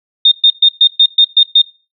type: tone bursts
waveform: sine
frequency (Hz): 3658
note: A#7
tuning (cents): -33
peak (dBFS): -3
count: 8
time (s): 0.25-1.618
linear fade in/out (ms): 5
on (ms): 66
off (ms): 120
effects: noise-tail reverb RT60 0.3 s tail -18 dB re dry